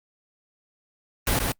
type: noise with echo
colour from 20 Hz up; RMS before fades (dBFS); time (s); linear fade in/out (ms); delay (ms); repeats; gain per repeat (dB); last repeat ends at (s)
pink; -22; 1.27-1.39; 2; 130; 1; -3; 1.52
effects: noise-tail reverb RT60 0.1 s tail -26 dB re dry + Opus 32 kbps